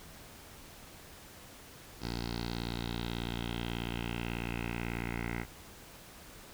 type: tone with low-pass filter sweep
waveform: 10% pulse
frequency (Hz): 58.27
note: A#1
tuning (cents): 0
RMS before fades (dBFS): -37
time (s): 2-5.46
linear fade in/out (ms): 50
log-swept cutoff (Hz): 4800 to 2100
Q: 4.5
effects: pink hiss -52 dBFS RMS until 6.53 s